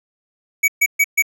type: tone bursts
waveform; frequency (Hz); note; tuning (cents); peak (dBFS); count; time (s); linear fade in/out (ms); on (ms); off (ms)
square; 2267; C#7; +38; -12; 4; 0.63-1.224; 10; 51; 130
effects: none